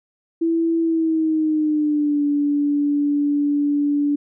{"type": "tone with pitch glide", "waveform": "sine", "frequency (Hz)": [330.6, 289.5], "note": ["E4", "D4"], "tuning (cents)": [5, -25], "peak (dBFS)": -16, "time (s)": [0.41, 4.16], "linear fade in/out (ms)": 10, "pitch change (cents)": -230, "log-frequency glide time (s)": [0.8, 2.24], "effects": []}